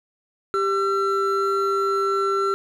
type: tone pair together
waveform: triangle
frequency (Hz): 393.7 / 1349.7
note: G4 / E6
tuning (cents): +8 / +40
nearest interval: octave + major sixth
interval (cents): 2132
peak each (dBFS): -20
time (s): 0.54-2.54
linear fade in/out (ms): 0
effects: none